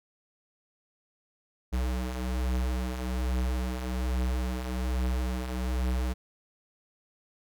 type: beating tone pair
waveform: square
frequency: 61.74 / 62.94 Hz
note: B1 / B1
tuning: 0 / +33 cents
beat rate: 1.2 Hz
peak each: -36 / -29 dBFS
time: 1.72-6.14 s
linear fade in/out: 20 ms
effects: none